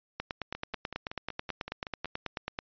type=two click trains; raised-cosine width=0.3 ms; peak=-17 / -22 dBFS; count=23 / 9; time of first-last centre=0.2-2.589 / 0.55-2.057 s; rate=9.21 / 5.31 Hz; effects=resampled to 11025 Hz